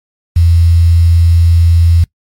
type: tone with quantisation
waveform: sine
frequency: 84.4 Hz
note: E2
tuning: 41 cents sharp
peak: -4 dBFS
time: 0.36-2.04 s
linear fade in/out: 5 ms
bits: 5
effects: noise-tail reverb RT60 0.1 s tail -23 dB re dry + MP3 64 kbps